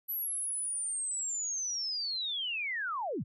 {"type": "linear sweep", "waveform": "sine", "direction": "down", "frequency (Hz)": [11930, 69], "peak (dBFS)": -32, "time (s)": [0.08, 3.24], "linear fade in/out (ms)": 20, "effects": []}